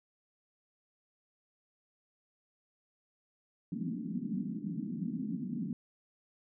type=band-pass noise; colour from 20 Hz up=pink; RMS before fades=-37 dBFS; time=3.72-5.73 s; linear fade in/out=2 ms; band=170 to 270 Hz; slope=48 dB/octave; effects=none